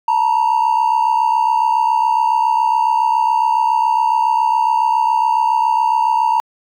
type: ring-modulated tone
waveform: triangle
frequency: 921 Hz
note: A#5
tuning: 21 cents flat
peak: -6 dBFS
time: 0.08-6.4 s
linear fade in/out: 0 ms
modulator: 33.6 Hz
effects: tanh soft clip ceiling -6 dBFS